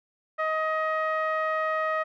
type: tone with low-pass filter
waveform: sawtooth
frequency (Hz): 630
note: D#5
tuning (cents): +21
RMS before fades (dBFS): -27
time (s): 0.38-2.04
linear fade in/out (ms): 20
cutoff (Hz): 1600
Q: 6.5
effects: none